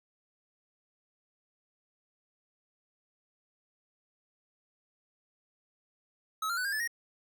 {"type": "tone with pitch steps", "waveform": "square", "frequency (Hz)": [1286, 1386.3, 1494.4, 1610.9, 1736.6, 1872], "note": ["E6", "F6", "F#6", "G6", "A6", "A#6"], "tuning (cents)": [-43, -13, 17, 47, -23, 7], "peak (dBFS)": -31, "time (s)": [6.42, 6.876], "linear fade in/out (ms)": 5, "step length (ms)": 76, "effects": []}